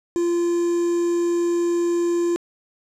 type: tone with quantisation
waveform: triangle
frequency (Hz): 344.9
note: F4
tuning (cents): -22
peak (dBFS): -16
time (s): 0.16-2.36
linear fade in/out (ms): 0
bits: 6
effects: low-pass 9000 Hz 12 dB/octave